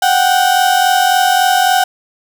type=tone pair together; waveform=35% pulse; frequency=734 / 777.6 Hz; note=F#5 / G5; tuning=-14 / -14 cents; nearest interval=minor second; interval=100 cents; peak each=-10 / -11 dBFS; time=0.02-1.84 s; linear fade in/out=5 ms; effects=none